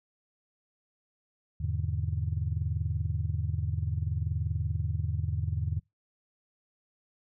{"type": "chord", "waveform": "sine", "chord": "E dominant seventh", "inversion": "none", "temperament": "just", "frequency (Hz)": [82.41, 103.01, 123.61, 148.33], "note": ["E2", "G#2", "B2", "D3"], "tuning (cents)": [0, -14, 2, 18], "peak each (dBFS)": [-31, -32, -37, -35], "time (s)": [1.6, 5.8], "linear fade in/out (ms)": 10, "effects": ["noise-tail reverb RT60 0.2 s tail -26 dB re dry", "tanh soft clip ceiling -18 dBFS"]}